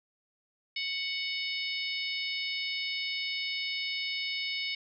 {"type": "harmonic tone", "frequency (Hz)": 740, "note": "F#5", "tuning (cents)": 0, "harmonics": [3, 4, 5, 6, 7], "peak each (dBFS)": [-35, -38, -38, -41, -40], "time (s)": [0.76, 4.75], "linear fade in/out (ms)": 5, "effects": []}